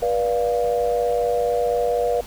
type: chord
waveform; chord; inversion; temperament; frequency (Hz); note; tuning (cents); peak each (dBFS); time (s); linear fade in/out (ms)
sine; B diminished; none; equal with one note detuned; 483.2 / 587.3 / 698.5; B4 / D5 / F5; -38 / 0 / 0; -20 / -25 / -24; 0.02-2.21; 5
effects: added 50 Hz sine -40 dBFS peak until 2.26 s + pink hiss -41 dBFS RMS until 2.26 s